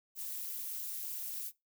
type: noise with amplitude modulation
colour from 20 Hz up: violet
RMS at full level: -37 dBFS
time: 0.15-1.52 s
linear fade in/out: 50 ms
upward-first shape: sine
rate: 246 Hz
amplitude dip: 80%
effects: noise-tail reverb RT60 0.2 s tail -20 dB re dry